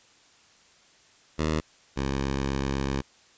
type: tone pair in turn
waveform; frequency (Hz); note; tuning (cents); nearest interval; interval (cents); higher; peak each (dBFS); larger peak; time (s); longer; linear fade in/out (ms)
10% pulse; 77.78 / 68.07; D#2 / C#2; 0 / -31; major second; 231; first; -16 / -18; first; 1.38-1.61 / 1.96-3.02; second; 20
effects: white hiss -58 dBFS RMS until 3.37 s + resampled to 16000 Hz